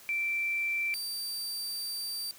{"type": "tone pair in turn", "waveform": ["sine", "sawtooth"], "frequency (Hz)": [2342, 4660], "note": ["D7", "D8"], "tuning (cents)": [-5, -14], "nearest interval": "octave", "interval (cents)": 1191, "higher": "second", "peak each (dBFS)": [-28, -31], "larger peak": "first", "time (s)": [[0.09, 0.94], [0.94, 2.31]], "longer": "second", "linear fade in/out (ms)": 0, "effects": ["white hiss -53 dBFS RMS until 2.38 s"]}